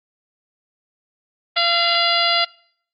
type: harmonic tone with a mistuned harmonic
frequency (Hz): 685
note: F5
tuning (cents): -34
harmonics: 1 / 2 / 3 / 4 / 5 / 6 / 7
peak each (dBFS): -23 / -23 / -23 / -23 / -23 / -23 / -23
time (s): 1.56-2.45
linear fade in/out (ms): 10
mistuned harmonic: 4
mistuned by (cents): +59
effects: noise-tail reverb RT60 0.6 s tail -24 dB re dry + Opus 24 kbps